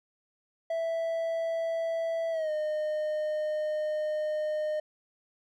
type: tone with pitch glide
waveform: triangle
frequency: 659.3 to 611.6 Hz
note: E5 to D#5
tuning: 0 to -30 cents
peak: -26 dBFS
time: 0.7-4.8 s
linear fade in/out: 5 ms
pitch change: -130 cents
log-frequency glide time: 2.31-2.51 s
effects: none